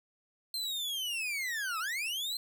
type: linear two-way sweep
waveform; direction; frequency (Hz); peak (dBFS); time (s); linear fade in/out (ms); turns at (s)
40% pulse; down then up; 4186 to 1244.5 to 4186; -32; 0.54-2.37; 2; 1.79
effects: none